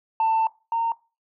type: tone pair in turn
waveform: sine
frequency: 892 / 918.1 Hz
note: A5 / A#5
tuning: +23 / -27 cents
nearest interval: unison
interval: 50 cents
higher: second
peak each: -16 / -20 dBFS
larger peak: first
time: 0.2-0.47 / 0.72-0.92 s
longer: first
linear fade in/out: 2 ms
effects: noise-tail reverb RT60 0.3 s tail -21 dB re dry + tanh soft clip ceiling -16 dBFS